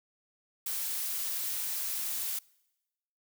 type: noise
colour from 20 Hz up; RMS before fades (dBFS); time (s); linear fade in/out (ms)
blue; -34; 0.66-2.39; 5
effects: noise-tail reverb RT60 1.0 s tail -25 dB re dry